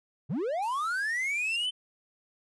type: linear sweep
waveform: triangle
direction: up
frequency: 110 to 3087 Hz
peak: -26 dBFS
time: 0.29-1.71 s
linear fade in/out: 20 ms
type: noise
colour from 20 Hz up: violet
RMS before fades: -44 dBFS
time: 0.62-1.66 s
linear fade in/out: 5 ms
type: tone with exponential growth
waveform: sine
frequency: 5200 Hz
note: E8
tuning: 24 cents flat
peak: -35 dBFS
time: 1.36-1.56 s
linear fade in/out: 1 ms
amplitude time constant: 42 ms
effects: resampled to 24000 Hz